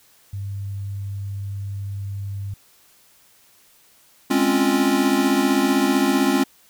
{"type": "tone", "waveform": "sine", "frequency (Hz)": 99.4, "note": "G2", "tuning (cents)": 25, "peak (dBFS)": -26, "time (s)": [0.33, 2.54], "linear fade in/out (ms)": 5}
{"type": "chord", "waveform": "square", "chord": "Db major seventh", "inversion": "second", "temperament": "equal", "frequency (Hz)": [207.7, 261.6, 277.2, 349.2], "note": ["Ab3", "C4", "Db4", "F4"], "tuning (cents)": [0, 0, 0, 0], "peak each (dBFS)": [-25, -22, -21, -24], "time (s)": [4.3, 6.44], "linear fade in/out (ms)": 10}
{"effects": ["white hiss -55 dBFS RMS until 6.69 s"]}